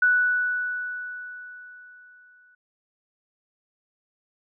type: tone with exponential decay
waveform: sine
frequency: 1480 Hz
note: F#6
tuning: in tune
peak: -15 dBFS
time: 0.02-2.55 s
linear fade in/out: 5 ms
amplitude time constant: 550 ms
effects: none